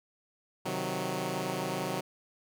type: chord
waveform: 10% pulse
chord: C diminished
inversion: none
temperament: equal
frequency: 130.81 / 155.56 / 185 Hz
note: C3 / Eb3 / Gb3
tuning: 0 / 0 / 0 cents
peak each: -29 / -29 / -26 dBFS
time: 0.65-2.01 s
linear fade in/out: 10 ms
effects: none